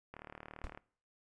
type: click train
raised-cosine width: 0.5 ms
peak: -32 dBFS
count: 25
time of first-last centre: 0.14-0.775 s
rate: 37.8 Hz
type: noise with exponential decay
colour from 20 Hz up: brown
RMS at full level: -39 dBFS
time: 0.64-0.76 s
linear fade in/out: 0 ms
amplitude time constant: 24 ms
effects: noise-tail reverb RT60 0.5 s tail -22 dB re dry + resampled to 22050 Hz